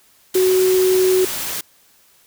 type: tone in noise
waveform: sine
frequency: 372 Hz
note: F#4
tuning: 9 cents sharp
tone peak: -12 dBFS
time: 0.35-1.25 s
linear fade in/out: 5 ms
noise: white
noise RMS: -25 dBFS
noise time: 0.34-1.61 s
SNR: +10 dB
effects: white hiss -54 dBFS RMS until 2.26 s